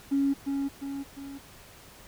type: tone with echo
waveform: triangle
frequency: 277.2 Hz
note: C#4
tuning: in tune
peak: -18 dBFS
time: 0.11-0.34 s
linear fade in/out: 20 ms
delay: 350 ms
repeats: 3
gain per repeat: -6 dB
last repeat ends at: 1.39 s
effects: tanh soft clip ceiling -20 dBFS + pink hiss -51 dBFS RMS until 2.07 s